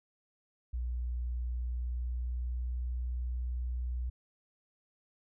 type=tone with pitch glide; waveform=sine; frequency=60.6 to 61.38 Hz; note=B1 to B1; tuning=-32 to -10 cents; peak=-32 dBFS; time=0.73-4.1 s; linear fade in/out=10 ms; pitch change=+22 cents; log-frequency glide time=1.46-2.84 s; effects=none